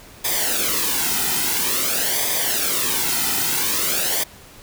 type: noise with flanger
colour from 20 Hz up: white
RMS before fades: -21 dBFS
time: 0.24-4.24 s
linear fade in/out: 10 ms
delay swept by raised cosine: 0.71 to 1.81 ms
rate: 0.49 Hz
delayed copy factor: -0.7
effects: pink hiss -44 dBFS RMS until 4.62 s